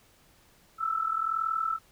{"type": "tone with amplitude modulation", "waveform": "sine", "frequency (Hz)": 1318.5, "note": "E6", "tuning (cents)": 0, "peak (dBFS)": -23, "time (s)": [0.78, 1.79], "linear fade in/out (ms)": 50, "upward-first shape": "sine", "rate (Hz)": 41.2, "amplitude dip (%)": 75, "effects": ["pink hiss -61 dBFS RMS until 1.91 s"]}